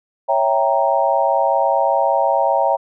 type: chord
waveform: sine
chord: C# diminished seventh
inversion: none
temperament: equal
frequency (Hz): 554.4 / 659.3 / 784 / 932.3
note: C#5 / E5 / G5 / Bb5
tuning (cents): 0 / 0 / 0 / 0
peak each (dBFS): -19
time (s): 0.28-2.77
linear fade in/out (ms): 20
effects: none